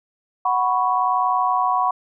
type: chord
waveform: sine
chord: F# suspended fourth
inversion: none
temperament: equal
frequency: 740 / 987.8 / 1108.7 Hz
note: F#5 / B5 / C#6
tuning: 0 / 0 / 0 cents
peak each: -21 dBFS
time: 0.45-1.91 s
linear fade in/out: 5 ms
effects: none